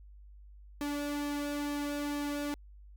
sawtooth tone with flanger, 290 Hz, D4, 22 cents flat, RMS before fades -35 dBFS, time 0.81-2.54 s, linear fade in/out 0 ms, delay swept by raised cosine 1.4 to 2.5 ms, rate 2.2 Hz, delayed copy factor -0.55, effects added 50 Hz sine -50 dBFS peak until 2.96 s

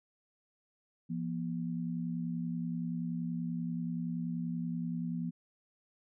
sine tone pair together, 170.13 / 240.6 Hz, F3 / B3, -45 / -45 cents, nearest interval tritone, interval 600 cents, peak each -35 / -37 dBFS, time 1.09-5.31 s, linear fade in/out 20 ms, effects none

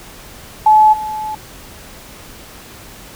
sine tone with level steps, 860 Hz, A5, 40 cents flat, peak -5 / -20 dBFS, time 0.66-1.35 s, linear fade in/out 5 ms, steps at 0.92 s, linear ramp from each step 20 ms, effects pink hiss -37 dBFS RMS until 3.15 s

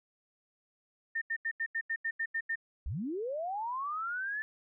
sine tone bursts, 1814 Hz, A#6, 48 cents flat, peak -30 dBFS, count 10, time 1.15-2.557 s, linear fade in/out 10 ms, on 66 ms, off 83 ms
sine linear sweep, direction up, 46.25 to 1760 Hz, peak -33 dBFS, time 2.86-4.42 s, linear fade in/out 0 ms
effects none

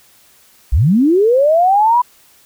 sine linear sweep, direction up, 46.25 to 998 Hz, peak -8 dBFS, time 0.72-2.02 s, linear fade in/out 10 ms, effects white hiss -49 dBFS RMS until 2.45 s

